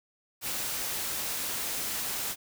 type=noise; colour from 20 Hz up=white; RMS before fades=-33 dBFS; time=0.41-2.36 s; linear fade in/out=50 ms; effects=none